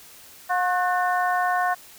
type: harmonic tone with a mistuned harmonic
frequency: 360 Hz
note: F#4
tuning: 47 cents flat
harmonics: 2 / 3 / 4 / 5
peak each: -22 / -26 / -28 / -30 dBFS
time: 0.49-1.75 s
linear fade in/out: 20 ms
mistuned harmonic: 4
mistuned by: +54 cents
effects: white hiss -47 dBFS RMS until 1.98 s